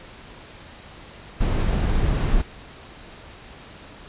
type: noise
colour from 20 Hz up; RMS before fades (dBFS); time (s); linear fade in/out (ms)
brown; -20; 1.4-2.42; 10
effects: pink hiss -43 dBFS RMS until 4.08 s + resampled to 8000 Hz